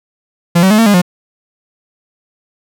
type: tone with pitch steps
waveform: 45% pulse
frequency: 171.7 / 189.7 / 213.8 / 227.3 / 204.4 / 178.6 Hz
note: F3 / F#3 / A3 / A#3 / G#3 / F3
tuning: -29 / +43 / -49 / -43 / -27 / +39 cents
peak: -6 dBFS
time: 0.55-1.018 s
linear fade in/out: 10 ms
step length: 78 ms
effects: none